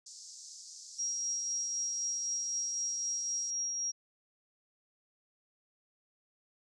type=band-pass noise; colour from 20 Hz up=pink; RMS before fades=-50 dBFS; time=0.06-3.51 s; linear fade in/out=5 ms; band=4900 to 7600 Hz; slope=48 dB/octave
type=tone with tremolo; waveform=sine; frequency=5640 Hz; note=F8; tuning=16 cents sharp; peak=-31 dBFS; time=0.98-3.92 s; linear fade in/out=20 ms; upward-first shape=triangle; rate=3.9 Hz; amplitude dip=30%
effects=none